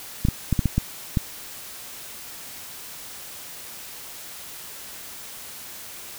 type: clicks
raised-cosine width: 5 ms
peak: -7 dBFS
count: 7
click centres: 0.251 / 0.286 / 0.527 / 0.592 / 0.657 / 0.78 / 1.172 s
effects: white hiss -39 dBFS RMS until 6.18 s